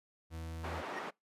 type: tone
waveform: 40% pulse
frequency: 81.6 Hz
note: E2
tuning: 17 cents flat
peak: -40 dBFS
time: 0.3-0.83 s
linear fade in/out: 50 ms
type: band-pass noise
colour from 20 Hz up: white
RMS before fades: -42 dBFS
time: 0.63-1.11 s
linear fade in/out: 20 ms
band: 270 to 1200 Hz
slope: 12 dB/octave
type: tone with exponential growth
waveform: triangle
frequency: 1864.7 Hz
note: A#6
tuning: in tune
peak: -36 dBFS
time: 0.87-0.99 s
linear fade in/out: 5 ms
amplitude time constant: 25 ms
effects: noise-tail reverb RT60 0.2 s tail -26 dB re dry + resampled to 32000 Hz